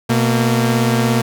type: tone pair together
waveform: sawtooth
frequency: 123.1 / 229.1 Hz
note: B2 / A#3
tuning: -5 / -30 cents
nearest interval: major seventh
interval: 1075 cents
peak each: -12 dBFS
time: 0.09-1.22 s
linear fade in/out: 10 ms
effects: none